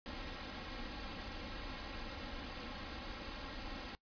pink noise with comb filter, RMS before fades -45 dBFS, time 0.06-3.95 s, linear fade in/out 0 ms, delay 3.7 ms, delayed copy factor +0.65, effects noise-tail reverb RT60 0.1 s tail -22 dB re dry + resampled to 11025 Hz

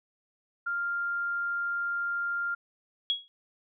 sine tone, 1396.9 Hz, F6, in tune, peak -28 dBFS, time 0.66-2.55 s, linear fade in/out 10 ms
sine tone with exponential decay, 3322 Hz, G#7, in tune, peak -21 dBFS, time 3.1-3.28 s, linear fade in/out 0 ms, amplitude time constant 38 ms
effects none

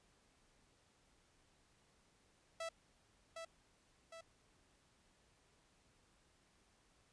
sawtooth tone with echo, 659 Hz, E5, 1 cent flat, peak -38 dBFS, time 2.6-2.69 s, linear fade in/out 5 ms, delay 760 ms, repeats 2, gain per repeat -5 dB, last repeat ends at 4.21 s, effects pink hiss -73 dBFS RMS until 7.12 s + resampled to 22050 Hz

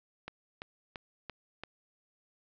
click train, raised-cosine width 0.3 ms, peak -24 dBFS, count 5, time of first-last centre 0.28-1.636 s, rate 2.95 Hz, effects low-pass 5000 Hz 12 dB/octave

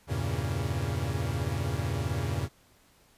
45% pulse chord, E diminished seventh, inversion none, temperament equal, 82.41 / 98 / 116.54 / 138.59 Hz, E2 / G2 / Bb2 / Db3, 0 / 0 / 0 / 0 cents, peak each -34 dBFS, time 0.07-2.49 s, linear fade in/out 50 ms, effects pink hiss -62 dBFS RMS until 3.17 s + resampled to 32000 Hz

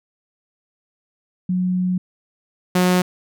sine / sawtooth tone pair in turn, 182.4 / 181.24 Hz, F#3 / F#3, -24 / -36 cents, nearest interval unison, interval 12 cents, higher first, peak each -17 / -10 dBFS, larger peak second, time 1.49-1.98 / 2.75-3.02 s, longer first, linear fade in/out 5 ms, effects none

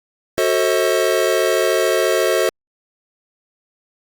square chord, F# diminished seventh, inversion none, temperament just, 370 / 444 / 532.8 / 639.4 Hz, F#4 / A4 / C5 / Eb5, 0 / +16 / +31 / +47 cents, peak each -21 dBFS, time 0.38-2.49 s, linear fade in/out 0 ms, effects Opus 48 kbps

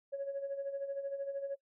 sine tone with tremolo, 554.4 Hz, C#5, in tune, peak -32 dBFS, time 0.12-1.56 s, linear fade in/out 20 ms, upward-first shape sine, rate 13 Hz, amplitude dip 65%, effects noise-tail reverb RT60 0.1 s tail -22 dB re dry + tanh soft clip ceiling -31 dBFS

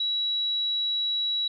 sine tone, 3900 Hz, B7, 23 cents flat, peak -24 dBFS, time 0-1.48 s, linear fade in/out 5 ms, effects none

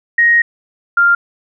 sine tone pair in turn, 1875 / 1395.8 Hz, A#6 / F6, +10 / -1 cents, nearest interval perfect fourth, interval 511 cents, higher first, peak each -7 dBFS, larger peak neither, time 0.18-0.42 / 0.97-1.15 s, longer first, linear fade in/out 5 ms, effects none

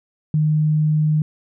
sine tone, 153.4 Hz, D#3, 24 cents flat, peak -14 dBFS, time 0.34-1.22 s, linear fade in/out 2 ms, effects none

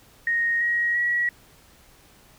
sine tone with pitch steps, 1864.7 / 1892.9 / 1921.6 Hz, A#6 / A#6 / B6, 0 / +26 / -48 cents, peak -20 dBFS, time 0.27-1.29 s, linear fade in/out 2 ms, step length 340 ms, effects pink hiss -54 dBFS RMS until 2.38 s

